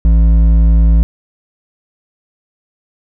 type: tone with hard clipping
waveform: triangle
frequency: 55.5 Hz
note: A1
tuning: 16 cents sharp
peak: -7 dBFS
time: 0.05-1.03 s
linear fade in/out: 0 ms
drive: 11 dB
effects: none